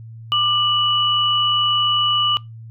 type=tone pair together; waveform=sine; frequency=1191.5 / 2949 Hz; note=D6 / F#7; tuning=+25 / -6 cents; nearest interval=octave + major third; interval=1569 cents; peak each=-19 / -16 dBFS; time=0.32-2.37 s; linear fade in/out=0 ms; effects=noise-tail reverb RT60 0.2 s tail -23 dB re dry + added 113 Hz sine -34 dBFS peak until 2.7 s